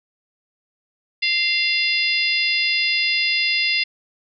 harmonic tone with a mistuned harmonic, 697 Hz, F5, 4 cents flat, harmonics 3 / 4 / 5 / 6 / 7, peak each -22 / -22 / -27 / -28 / -23 dBFS, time 1.22-3.84 s, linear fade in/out 10 ms, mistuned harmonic 4, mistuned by -25 cents, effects none

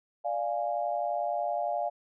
sine chord, D diminished, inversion none, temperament equal, 587.3 / 698.5 / 830.6 Hz, D5 / F5 / Ab5, 0 / 0 / 0 cents, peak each -33 / -30 / -35 dBFS, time 0.24-1.9 s, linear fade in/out 20 ms, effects none

